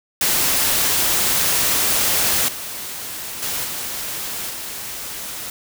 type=noise with level steps; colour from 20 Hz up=white; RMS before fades=-18 / -30 / -24 / -27 / -30 dBFS; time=0.21-5.5 s; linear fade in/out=2 ms; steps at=2.48 / 3.42 / 3.64 / 4.5 s; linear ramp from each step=5 ms; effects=none